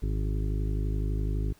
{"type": "harmonic tone", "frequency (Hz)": 51.91, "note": "G#1", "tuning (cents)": 0, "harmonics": [1, 2, 3, 5, 6, 7, 8], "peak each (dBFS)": [-27, -33, -37, -41, -43, -44, -45], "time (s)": [0.02, 1.53], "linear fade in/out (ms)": 10, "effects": ["pink hiss -60 dBFS RMS until 1.59 s"]}